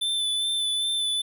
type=tone with vibrato; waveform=square; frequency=3520 Hz; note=A7; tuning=in tune; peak=-24 dBFS; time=0.01-1.22 s; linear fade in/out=10 ms; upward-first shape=sine; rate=2.5 Hz; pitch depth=21 cents each way; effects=none